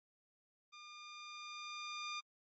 15% pulse tone with level ramp, 1206 Hz, D6, 46 cents sharp, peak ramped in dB -47 to -34 dBFS, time 0.72-2.21 s, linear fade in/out 20 ms, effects MP3 32 kbps

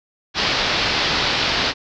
white low-pass noise, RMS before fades -20 dBFS, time 0.34-1.74 s, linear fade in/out 50 ms, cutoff 5000 Hz, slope 48 dB/octave, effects none

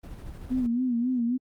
brown noise with tremolo, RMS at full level -38 dBFS, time 0.03-0.67 s, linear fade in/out 10 ms, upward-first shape square, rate 13 Hz, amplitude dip 30%
sine tone with vibrato, 244.8 Hz, B3, 15 cents flat, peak -23 dBFS, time 0.5-1.38 s, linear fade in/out 20 ms, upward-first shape sine, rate 3.7 Hz, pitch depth 93 cents each way
effects Opus 24 kbps

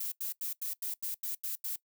violet noise bursts, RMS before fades -36 dBFS, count 9, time 0-1.76 s, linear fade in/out 5 ms, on 120 ms, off 85 ms, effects noise-tail reverb RT60 0.1 s tail -20 dB re dry

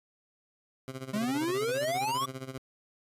15% pulse tone with tremolo, 131.7 Hz, C3, 12 cents sharp, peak -29 dBFS, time 0.88-2.58 s, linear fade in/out 0 ms, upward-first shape sine, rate 15 Hz, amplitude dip 80%
square exponential sweep, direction up, 200 to 1162 Hz, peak -29 dBFS, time 1.13-2.26 s, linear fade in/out 10 ms
effects resampled to 32000 Hz

